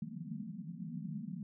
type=band-pass noise; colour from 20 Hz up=pink; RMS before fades=-43 dBFS; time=0.02-1.43 s; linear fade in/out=2 ms; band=150 to 240 Hz; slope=96 dB/octave; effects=none